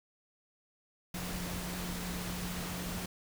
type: tone in noise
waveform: sine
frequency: 178.5 Hz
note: F3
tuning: 38 cents sharp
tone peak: -40 dBFS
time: 1.14-3.06 s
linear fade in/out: 5 ms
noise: pink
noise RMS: -40 dBFS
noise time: 1.14-3.06 s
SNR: -3 dB
effects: none